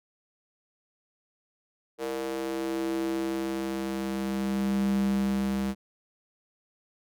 square tone with high-pass filter sweep, 66.4 Hz, C2, 26 cents sharp, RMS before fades -29 dBFS, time 1.98-5.75 s, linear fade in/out 50 ms, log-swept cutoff 430 to 160 Hz, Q 4.3, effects none

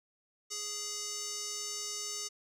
square tone with band-pass filter, 415.3 Hz, G#4, in tune, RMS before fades -39 dBFS, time 0.5-2.29 s, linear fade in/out 20 ms, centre 6200 Hz, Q 3.5, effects none

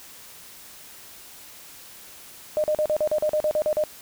sine tone bursts, 610 Hz, D#5, 34 cents flat, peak -19 dBFS, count 12, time 2.57-3.838 s, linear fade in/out 0 ms, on 69 ms, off 40 ms, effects white hiss -45 dBFS RMS until 4.01 s

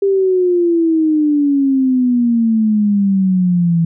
sine exponential sweep, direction down, 398.4 to 164.81 Hz, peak -10 dBFS, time 0.02-3.85 s, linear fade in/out 5 ms, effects none

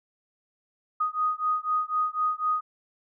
sine beating tone pair, 1243 / 1247 Hz, D#6 / D#6, -2 / +3 cents, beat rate 4 Hz, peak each -27 / -27 dBFS, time 1-2.61 s, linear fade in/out 10 ms, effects none

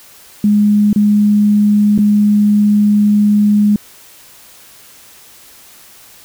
sine tone with dropouts, 207.7 Hz, G#3, in tune, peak -7 dBFS, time 0.44-3.76 s, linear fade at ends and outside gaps 2 ms, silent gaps 0.93-0.96 / 1.979-1.988 s, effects white hiss -41 dBFS RMS until 6.24 s

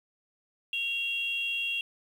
sine tone pair together, 2757 / 3279 Hz, F7 / G#7, -23 / -23 cents, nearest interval minor third, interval 300 cents, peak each -29 / -33 dBFS, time 0.73-1.81 s, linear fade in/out 2 ms, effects tanh soft clip ceiling -21 dBFS + 9-bit

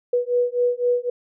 sine beating tone pair, 486.6 / 490.5 Hz, B4 / B4, -26 / -12 cents, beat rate 3.9 Hz, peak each -21 dBFS, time 0.13-1.1 s, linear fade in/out 5 ms, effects none

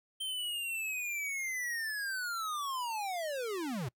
square linear sweep, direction down, 3133 to 108.7 Hz, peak -35 dBFS, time 0.2-3.89 s, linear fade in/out 10 ms, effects noise-tail reverb RT60 0.1 s tail -24 dB re dry

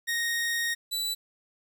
sawtooth tone pair in turn, 1864 / 3959 Hz, A#6 / B7, -1 / +3 cents, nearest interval octave + minor second, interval 1304 cents, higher second, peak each -23 / -25 dBFS, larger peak first, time 0.07-0.75 / 0.91-1.15 s, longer first, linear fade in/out 20 ms, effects 10-bit

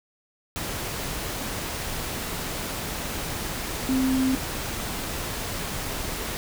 sine tone in noise, 261.6 Hz, C4, in tune, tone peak -20 dBFS, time 3.89-4.35 s, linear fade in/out 0 ms, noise pink, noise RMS -31 dBFS, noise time 0.56-6.37 s, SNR +8 dB, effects none

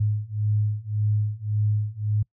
sine beating tone pair, 104.6 / 106.4 Hz, G#2 / G#2, +13 / +42 cents, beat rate 1.8 Hz, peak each -25 / -24 dBFS, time 0-2.23 s, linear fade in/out 10 ms, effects noise-tail reverb RT60 0.1 s tail -25 dB re dry

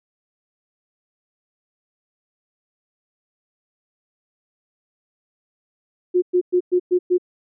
sine tone bursts, 360 Hz, F#4, 47 cents flat, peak -13 dBFS, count 6, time 6.14-7.182 s, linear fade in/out 20 ms, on 82 ms, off 110 ms, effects none

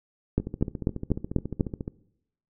two click trains, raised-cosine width 3 ms, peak -19 / -9 dBFS, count 22 / 6, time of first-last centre 0.4-1.879 / 0.38-1.609 s, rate 14.2 / 4.07 Hz, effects noise-tail reverb RT60 0.8 s tail -20 dB re dry

